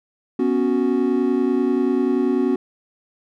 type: chord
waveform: triangle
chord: B suspended second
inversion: none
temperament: equal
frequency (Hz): 246.9 / 277.2 / 370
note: B3 / C#4 / F#4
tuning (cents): 0 / 0 / 0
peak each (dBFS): -19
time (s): 0.39-2.56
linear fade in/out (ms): 5
effects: none